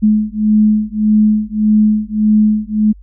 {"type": "beating tone pair", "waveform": "sine", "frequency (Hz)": [212.6, 214.3], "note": ["G#3", "A3"], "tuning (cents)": [41, -45], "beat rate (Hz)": 1.7, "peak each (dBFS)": -12, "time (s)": [0.02, 2.93], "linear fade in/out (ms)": 20, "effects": ["added 49 Hz sine -35 dBFS peak until 3.02 s"]}